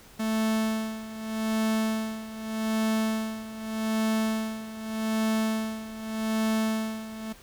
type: tone with tremolo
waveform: 45% pulse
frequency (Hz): 220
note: A3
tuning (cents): 0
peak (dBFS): -23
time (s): 0.19-7.33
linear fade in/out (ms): 10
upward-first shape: sine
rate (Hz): 0.83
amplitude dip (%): 80
effects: pink hiss -52 dBFS RMS until 7.42 s